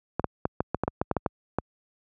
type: clicks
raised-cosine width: 1 ms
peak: -10 dBFS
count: 12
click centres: 0.196 / 0.243 / 0.454 / 0.605 / 0.746 / 0.836 / 0.879 / 1.015 / 1.113 / 1.167 / 1.262 / 1.586 s
effects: high-pass 60 Hz 12 dB/octave